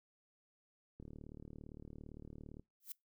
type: click train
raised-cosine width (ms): 3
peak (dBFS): -38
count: 61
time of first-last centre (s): 1-2.596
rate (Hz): 37.6
type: noise with exponential growth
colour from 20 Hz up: violet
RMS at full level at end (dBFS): -41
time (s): 2.8-2.92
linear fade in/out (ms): 2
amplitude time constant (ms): 25
effects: noise-tail reverb RT60 0.2 s tail -25 dB re dry